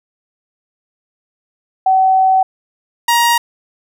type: tone pair in turn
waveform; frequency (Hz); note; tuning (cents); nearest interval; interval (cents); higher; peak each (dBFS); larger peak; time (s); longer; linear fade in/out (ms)
sine / sawtooth; 759 / 943.4; F#5 / A#5; +44 / +20; major third; 376; second; -8 / -6; second; 1.86-2.43 / 3.08-3.38; first; 5
effects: none